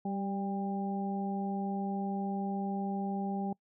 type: harmonic tone with a mistuned harmonic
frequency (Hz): 196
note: G3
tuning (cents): 0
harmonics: 1 / 2 / 3 / 4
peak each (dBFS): -33 / -42 / -47 / -38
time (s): 0.05-3.53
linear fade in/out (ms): 5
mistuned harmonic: 4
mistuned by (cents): +29
effects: noise-tail reverb RT60 0.1 s tail -25 dB re dry